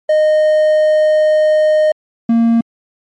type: tone pair in turn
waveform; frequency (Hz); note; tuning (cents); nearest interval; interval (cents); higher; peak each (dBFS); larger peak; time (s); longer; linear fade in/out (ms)
triangle; 616 / 230.7; D#5 / A#3; -17 / -18; octave + perfect fourth; 1701; first; -6; neither; 0.09-1.92 / 2.29-2.61; first; 5
effects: MP3 48 kbps